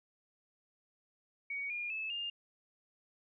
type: tone with pitch steps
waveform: sine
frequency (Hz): 2245 / 2420 / 2609 / 2812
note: C#7 / D#7 / E7 / F7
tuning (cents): +21 / -49 / -18 / +11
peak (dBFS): -36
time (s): 1.5-2.3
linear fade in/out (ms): 5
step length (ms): 200
effects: none